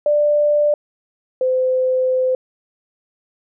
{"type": "tone pair in turn", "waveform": "sine", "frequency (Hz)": [591, 513.5], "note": ["D5", "C5"], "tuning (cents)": [11, -33], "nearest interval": "major second", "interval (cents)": 244, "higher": "first", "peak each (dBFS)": [-12, -14], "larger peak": "first", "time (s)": [[0.06, 0.74], [1.41, 2.35]], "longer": "second", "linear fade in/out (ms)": 2, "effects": []}